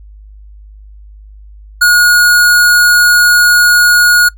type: tone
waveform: square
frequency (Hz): 1444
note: F#6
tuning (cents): -43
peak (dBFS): -5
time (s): 1.81-4.29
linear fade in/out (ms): 10
effects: noise-tail reverb RT60 0.1 s tail -22 dB re dry + added 51 Hz sine -32 dBFS peak until 4.37 s